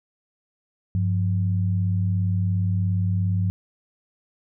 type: tone pair together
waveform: sine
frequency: 98.78 / 176 Hz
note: G2 / F3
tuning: +14 / +14 cents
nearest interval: minor seventh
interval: 1000 cents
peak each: -20 / -27 dBFS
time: 0.95-3.5 s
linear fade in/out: 0 ms
effects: none